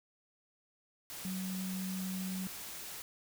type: tone in noise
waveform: sine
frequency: 187.6 Hz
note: F#3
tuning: 24 cents sharp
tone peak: -36 dBFS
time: 1.25-2.47 s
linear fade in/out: 0 ms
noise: white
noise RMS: -45 dBFS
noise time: 1.1-3.02 s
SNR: +6 dB
effects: none